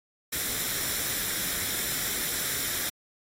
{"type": "noise with comb filter", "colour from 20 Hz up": "white", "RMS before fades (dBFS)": -30, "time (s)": [0.32, 2.9], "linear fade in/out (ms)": 10, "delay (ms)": 0.54, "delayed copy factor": 0.5, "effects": ["AAC 48 kbps"]}